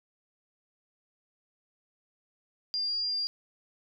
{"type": "tone", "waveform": "sine", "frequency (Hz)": 4799, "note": "D8", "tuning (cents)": 37, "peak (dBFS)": -28, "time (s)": [2.74, 3.27], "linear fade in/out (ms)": 0, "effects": []}